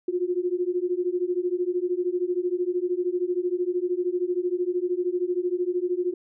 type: beating tone pair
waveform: sine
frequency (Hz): 351.5 / 364.5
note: F4 / F#4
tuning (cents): +11 / -26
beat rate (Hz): 13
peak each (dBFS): -26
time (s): 0.08-6.14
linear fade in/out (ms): 5
effects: none